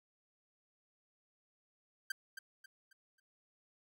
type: tone with echo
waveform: 45% pulse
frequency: 1568 Hz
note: G6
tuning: in tune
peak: -35 dBFS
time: 2.1-2.12 s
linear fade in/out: 5 ms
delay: 270 ms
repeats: 4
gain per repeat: -9 dB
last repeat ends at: 3.2 s
effects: none